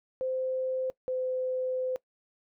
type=tone pair in turn; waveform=sine; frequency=518 / 512.3 Hz; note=C5 / C5; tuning=-17 / -37 cents; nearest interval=unison; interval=20 cents; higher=first; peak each=-28 dBFS; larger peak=neither; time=0.21-0.9 / 1.08-1.96 s; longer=second; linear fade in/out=0 ms; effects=noise-tail reverb RT60 0.1 s tail -21 dB re dry